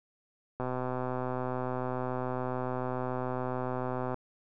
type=click train; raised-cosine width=1 ms; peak=-20 dBFS; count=451; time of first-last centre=0.6-4.143 s; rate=127 Hz; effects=none